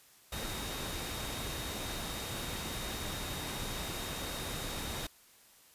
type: tone in noise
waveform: sine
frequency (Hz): 3729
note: A#7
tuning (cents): 0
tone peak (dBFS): -46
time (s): 0.32-5.07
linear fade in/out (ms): 5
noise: pink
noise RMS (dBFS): -39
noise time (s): 0.32-5.07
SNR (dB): -10
effects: white hiss -61 dBFS RMS until 5.74 s + resampled to 32000 Hz